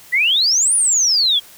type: exponential two-way sweep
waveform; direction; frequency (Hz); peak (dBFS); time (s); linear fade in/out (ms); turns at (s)
sine; up then down; 1905 to 9790 to 3223; -12; 0.12-1.4; 20; 0.75
effects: white hiss -43 dBFS RMS until 1.57 s